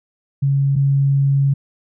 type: tone pair in turn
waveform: sine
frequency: 138.59 / 138.59 Hz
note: C#3 / C#3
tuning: 0 / 0 cents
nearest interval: unison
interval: 0 cents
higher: neither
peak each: -13 / -12 dBFS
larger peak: second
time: 0.42-0.76 / 0.76-1.54 s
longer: second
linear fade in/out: 10 ms
effects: none